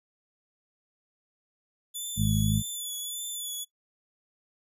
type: tone with vibrato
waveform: 10% pulse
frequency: 3463 Hz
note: A7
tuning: 28 cents flat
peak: -26 dBFS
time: 1.94-3.65 s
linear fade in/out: 20 ms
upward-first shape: sine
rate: 1.7 Hz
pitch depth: 38 cents each way
type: harmonic tone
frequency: 52.7 Hz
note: G#1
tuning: 26 cents sharp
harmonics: 1 / 2 / 3 / 4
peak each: -31 / -26 / -29 / -28 dBFS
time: 2.16-2.63 s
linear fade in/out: 50 ms
effects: noise-tail reverb RT60 0.1 s tail -19 dB re dry + resampled to 32000 Hz